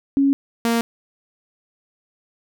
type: tone pair in turn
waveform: sine / sawtooth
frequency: 276.5 / 232 Hz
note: C#4 / A#3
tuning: -4 / -8 cents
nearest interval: minor third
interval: 304 cents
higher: first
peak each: -13 dBFS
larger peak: neither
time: 0.17-0.33 / 0.65-0.81 s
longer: neither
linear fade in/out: 0 ms
effects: none